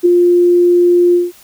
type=tone with ADSR envelope; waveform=sine; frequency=351.5 Hz; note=F4; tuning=11 cents sharp; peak=-3 dBFS; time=0.03-1.32 s; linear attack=26 ms; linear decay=6 ms; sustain=-3 dB; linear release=180 ms; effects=white hiss -43 dBFS RMS until 1.43 s